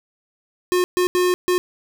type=tone bursts at uneven times; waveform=square; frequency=360 Hz; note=F#4; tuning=47 cents flat; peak=-16 dBFS; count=4; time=0.72-0.84 / 0.97-1.07 / 1.15-1.34 / 1.48-1.58 s; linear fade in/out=0 ms; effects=none